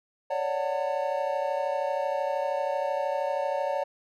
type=chord; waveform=triangle; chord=D major seventh; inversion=third; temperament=equal with one note detuned; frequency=554.4 / 587.3 / 740 / 900.6 Hz; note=C#5 / D5 / F#5 / A5; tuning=0 / 0 / 0 / +40 cents; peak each=-28 / -29 / -32 / -31 dBFS; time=0.3-3.84 s; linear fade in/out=10 ms; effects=none